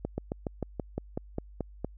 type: slowing click train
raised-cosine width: 2 ms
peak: -18 dBFS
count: 11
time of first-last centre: 0.05-1.846 s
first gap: 130 ms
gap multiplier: 1.07
effects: added 50 Hz sine -47 dBFS peak until 1.97 s